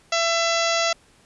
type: harmonic tone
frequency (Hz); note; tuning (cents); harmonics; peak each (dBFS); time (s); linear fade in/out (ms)
670; E5; +28; 1 / 2 / 3 / 4 / 5 / 6 / 7 / 8 / 9 / 10; -23 / -26 / -28 / -29 / -30 / -31 / -31 / -32 / -33 / -33; 0.12-0.93; 5
effects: pink hiss -56 dBFS RMS until 1.25 s + resampled to 24000 Hz